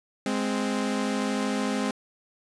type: tone pair together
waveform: sawtooth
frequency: 207.7 / 260.8 Hz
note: G#3 / C4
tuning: 0 / -5 cents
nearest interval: major third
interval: 395 cents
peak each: -24 dBFS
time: 0.26-1.91 s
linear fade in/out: 2 ms
effects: resampled to 22050 Hz